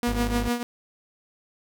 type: tone with tremolo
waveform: sawtooth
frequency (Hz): 240.2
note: B3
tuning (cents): -48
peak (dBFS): -17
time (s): 0.03-0.63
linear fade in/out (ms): 0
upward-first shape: triangle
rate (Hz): 6.7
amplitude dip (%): 80
type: tone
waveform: 35% pulse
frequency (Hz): 51.91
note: G#1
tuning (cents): 0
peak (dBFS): -25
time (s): 0.07-0.49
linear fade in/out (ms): 10
effects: none

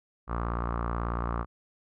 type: tone with low-pass filter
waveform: sawtooth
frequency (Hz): 58.27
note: A#1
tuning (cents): 0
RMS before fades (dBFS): -31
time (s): 0.27-1.46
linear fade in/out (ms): 50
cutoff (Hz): 1200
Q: 5.6
effects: none

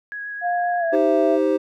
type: tone with vibrato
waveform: sine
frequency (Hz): 1661.2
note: G#6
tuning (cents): 0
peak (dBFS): -28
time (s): 0.12-0.95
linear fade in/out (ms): 0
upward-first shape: sine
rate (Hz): 7.6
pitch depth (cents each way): 11
type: tone with pitch glide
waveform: sine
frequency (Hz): 705 to 666.2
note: F5 to E5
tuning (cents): +16 to +18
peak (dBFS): -19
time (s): 0.41-1.39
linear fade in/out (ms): 50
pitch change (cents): -98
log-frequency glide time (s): 0.79-0.85
type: chord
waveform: triangle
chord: C minor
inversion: first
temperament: just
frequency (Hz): 314 / 392.4 / 523.3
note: Eb4 / G4 / C5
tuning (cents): +16 / +2 / 0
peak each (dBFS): -19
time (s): 0.92-1.58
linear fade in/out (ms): 20
effects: none

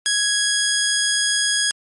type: tone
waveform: 10% pulse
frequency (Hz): 1661.2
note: G#6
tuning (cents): 0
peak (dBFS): -8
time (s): 0.06-1.71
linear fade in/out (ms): 0
effects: MP3 48 kbps

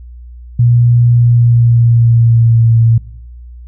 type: tone with pitch glide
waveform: sine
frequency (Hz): 120 to 114.65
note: B2 to A#2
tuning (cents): -49 to -28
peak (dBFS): -5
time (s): 0.59-2.98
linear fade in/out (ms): 5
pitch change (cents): -79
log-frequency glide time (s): 1.12-2.71
effects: noise-tail reverb RT60 0.8 s tail -21 dB re dry + added 60 Hz sine -29 dBFS peak until 3.67 s

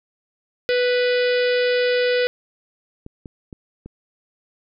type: harmonic tone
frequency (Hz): 493.9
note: B4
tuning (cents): 0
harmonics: 1 / 3 / 4 / 5 / 6 / 7 / 8 / 9 / 10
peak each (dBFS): -17 / -27 / -29 / -31 / -33 / -34 / -35 / -36 / -37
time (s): 0.69-2.27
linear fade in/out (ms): 0
type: clicks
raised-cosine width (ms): 3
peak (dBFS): -23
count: 4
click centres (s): 3.064 / 3.258 / 3.528 / 3.86
effects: none

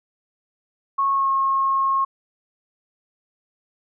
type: tone with pitch glide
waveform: sine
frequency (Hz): 1097 to 1082.5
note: C#6 to C#6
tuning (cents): -18 to -41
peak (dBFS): -17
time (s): 0.98-2.05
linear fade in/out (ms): 10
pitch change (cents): -23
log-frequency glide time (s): 1.12-1.3
effects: none

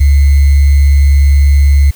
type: tone with sample-and-hold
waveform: sine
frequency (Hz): 70.3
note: C#2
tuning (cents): +25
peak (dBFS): -3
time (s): 0-1.91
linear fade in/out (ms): 10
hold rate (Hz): 2100
effects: white hiss -39 dBFS RMS until 1.95 s

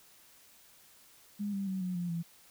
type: tone with pitch steps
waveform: sine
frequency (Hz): 204.9 / 197.01 / 189.42 / 182.12 / 175.11 / 168.36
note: G#3 / G3 / F#3 / F#3 / F3 / E3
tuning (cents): -23 / +9 / +41 / -27 / +5 / +37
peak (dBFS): -32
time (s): 1.39-2.23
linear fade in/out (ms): 20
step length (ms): 140
effects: white hiss -60 dBFS RMS until 2.5 s

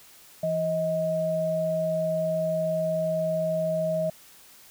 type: tone pair together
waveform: sine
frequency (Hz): 167.2 / 631.3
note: E3 / D#5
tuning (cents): +25 / +25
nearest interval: octave + major seventh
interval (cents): 2300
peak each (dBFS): -31 / -24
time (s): 0.43-4.1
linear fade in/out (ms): 5
effects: white hiss -52 dBFS RMS until 4.7 s

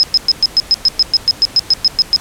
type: tone bursts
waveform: sine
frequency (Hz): 5120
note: D#8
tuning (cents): +49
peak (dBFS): -6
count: 16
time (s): 0-2.162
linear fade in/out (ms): 0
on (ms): 32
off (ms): 110
effects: pink hiss -34 dBFS RMS until 2.2 s + low-pass 12000 Hz 12 dB/octave

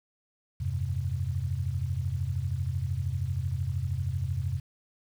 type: chord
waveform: sine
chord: F suspended second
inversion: none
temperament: equal with one note detuned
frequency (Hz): 85.07 / 98 / 130.81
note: F2 / G2 / C3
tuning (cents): -45 / 0 / 0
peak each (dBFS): -32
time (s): 0.6-4.6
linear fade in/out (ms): 10
effects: 9-bit

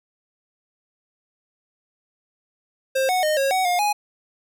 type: tone with pitch steps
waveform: square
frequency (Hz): 530 / 737 / 614 / 545 / 750 / 712 / 831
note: C5 / F#5 / D#5 / C#5 / F#5 / F5 / G#5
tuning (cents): +22 / -7 / -23 / -29 / +23 / +33 / +1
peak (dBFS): -19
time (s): 2.95-3.93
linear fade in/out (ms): 10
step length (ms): 140
effects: none

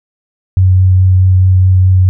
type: tone with vibrato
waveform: sine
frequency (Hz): 93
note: F#2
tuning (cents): +9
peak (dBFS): -4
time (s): 0.57-2.09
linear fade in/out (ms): 0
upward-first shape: triangle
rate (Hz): 4.7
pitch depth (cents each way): 13
effects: none

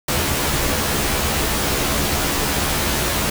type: noise with comb filter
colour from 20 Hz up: pink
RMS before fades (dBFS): -20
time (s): 0.08-3.3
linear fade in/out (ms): 5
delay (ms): 14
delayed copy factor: +1
effects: none

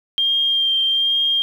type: tone with vibrato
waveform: sine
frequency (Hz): 3194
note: G7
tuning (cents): +32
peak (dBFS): -15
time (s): 0.18-1.42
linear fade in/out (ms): 0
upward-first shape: sine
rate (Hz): 1.2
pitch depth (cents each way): 16
effects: 8-bit

